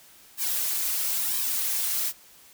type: noise with flanger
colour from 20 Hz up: blue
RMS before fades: -27 dBFS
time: 0.37-2.13 s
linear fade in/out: 50 ms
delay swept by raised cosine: 1.4 to 5.1 ms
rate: 1 Hz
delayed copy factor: -0.95
effects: white hiss -53 dBFS RMS until 2.53 s